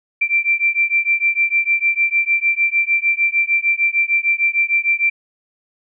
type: beating tone pair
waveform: sine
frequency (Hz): 2349 / 2355.6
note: D7 / D7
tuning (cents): 0 / +5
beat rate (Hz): 6.6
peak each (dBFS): -17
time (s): 0.21-5.1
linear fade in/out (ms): 10
effects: none